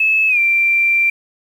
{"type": "tone with pitch glide", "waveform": "sine", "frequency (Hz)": [2602, 2359], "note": ["E7", "D7"], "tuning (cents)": [-23, 7], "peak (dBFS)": -11, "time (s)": [0, 1.1], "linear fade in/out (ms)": 5, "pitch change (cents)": -170, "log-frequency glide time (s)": [0.28, 0.39], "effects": ["7-bit"]}